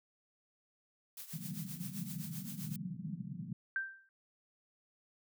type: noise with tremolo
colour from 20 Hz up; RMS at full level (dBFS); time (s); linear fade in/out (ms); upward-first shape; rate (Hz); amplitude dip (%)
blue; -45; 1.17-2.76; 2; triangle; 7.7; 80
type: band-pass noise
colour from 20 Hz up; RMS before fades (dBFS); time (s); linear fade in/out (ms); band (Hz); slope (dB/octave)
white; -43; 1.33-3.53; 5; 140 to 200; 48
type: tone with exponential decay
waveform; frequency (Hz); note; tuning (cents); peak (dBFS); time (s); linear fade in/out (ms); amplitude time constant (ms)
sine; 1568; G6; 0; -30; 3.76-4.09; 1; 71
effects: none